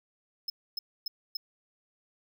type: tone bursts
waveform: square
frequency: 5160 Hz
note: E8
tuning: 38 cents flat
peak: -31 dBFS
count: 4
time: 0.48-1.37 s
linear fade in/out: 5 ms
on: 20 ms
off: 270 ms
effects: none